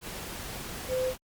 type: tone in noise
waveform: sine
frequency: 513 Hz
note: C5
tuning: 34 cents flat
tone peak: -26 dBFS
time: 0.88-1.14 s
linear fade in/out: 50 ms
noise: pink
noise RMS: -39 dBFS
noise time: 0.01-1.18 s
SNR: +10 dB
effects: Opus 48 kbps